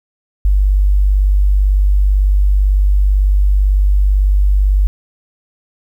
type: tone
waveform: sine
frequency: 49 Hz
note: G1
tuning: in tune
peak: -8 dBFS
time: 0.45-4.87 s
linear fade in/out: 0 ms
effects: 8-bit